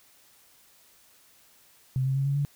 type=tone with pitch steps; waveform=sine; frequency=130.81 / 133.79 / 136.84 / 139.96 / 143.14 Hz; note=C3 / C3 / C#3 / C#3 / D3; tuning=0 / +39 / -22 / +17 / -44 cents; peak=-23 dBFS; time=1.96-2.45 s; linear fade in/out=0 ms; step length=98 ms; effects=white hiss -59 dBFS RMS until 2.55 s